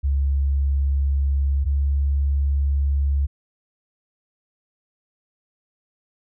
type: tone pair in turn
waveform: sine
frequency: 69.3 / 69.98 Hz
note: C#2 / C#2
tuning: 0 / +17 cents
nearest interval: unison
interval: 17 cents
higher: second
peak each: -17 dBFS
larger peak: neither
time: 0.03-1.65 / 1.65-3.27 s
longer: neither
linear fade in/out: 20 ms
effects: none